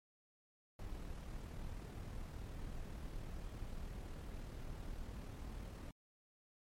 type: noise with amplitude modulation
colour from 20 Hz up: brown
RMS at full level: -45 dBFS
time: 0.79-5.91 s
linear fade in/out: 2 ms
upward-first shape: sine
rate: 38.9 Hz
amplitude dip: 35%
effects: MP3 64 kbps